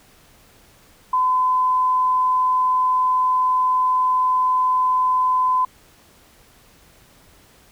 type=tone; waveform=sine; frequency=1016 Hz; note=B5; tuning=49 cents sharp; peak=-15 dBFS; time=1.13-5.65 s; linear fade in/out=5 ms; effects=pink hiss -52 dBFS RMS until 7.71 s